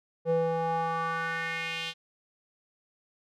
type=tone with band-pass filter sweep; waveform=square; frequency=164.81 Hz; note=E3; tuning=in tune; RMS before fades=-30 dBFS; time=0.25-1.94 s; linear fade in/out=50 ms; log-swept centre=460 to 3300 Hz; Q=3.1; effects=none